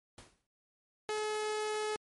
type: noise with exponential decay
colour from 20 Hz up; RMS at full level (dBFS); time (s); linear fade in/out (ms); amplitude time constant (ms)
pink; -49; 0.18-0.47; 1; 62
type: tone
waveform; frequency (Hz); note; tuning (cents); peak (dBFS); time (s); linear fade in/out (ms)
sawtooth; 427; G#4; +48; -29; 1.09-1.96; 0
effects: MP3 48 kbps